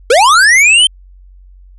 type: linear sweep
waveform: square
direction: up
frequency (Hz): 429.9 to 3153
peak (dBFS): -5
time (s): 0.1-0.87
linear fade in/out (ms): 5
effects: added 46 Hz sine -36 dBFS peak until 1.78 s + resampled to 24000 Hz